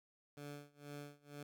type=tone with tremolo; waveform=15% pulse; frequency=145 Hz; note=D3; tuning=22 cents flat; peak=-40 dBFS; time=0.37-1.43 s; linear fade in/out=2 ms; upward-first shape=sine; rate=2.1 Hz; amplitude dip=95%; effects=none